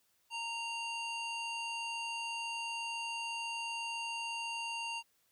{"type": "harmonic tone", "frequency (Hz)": 927, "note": "A#5", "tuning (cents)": -10, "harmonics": [1, 3, 5, 7, 9, 10], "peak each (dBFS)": [-41, -39, -48, -52, -59, -56], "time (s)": [0.3, 5.03], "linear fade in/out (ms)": 50, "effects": ["white hiss -74 dBFS RMS until 5.31 s"]}